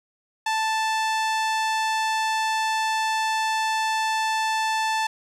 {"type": "tone with low-pass filter", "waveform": "sawtooth", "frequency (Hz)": 880, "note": "A5", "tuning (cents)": 0, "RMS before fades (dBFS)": -24, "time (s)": [0.46, 5.07], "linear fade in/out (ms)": 5, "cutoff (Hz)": 7800, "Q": 0.69, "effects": ["10-bit"]}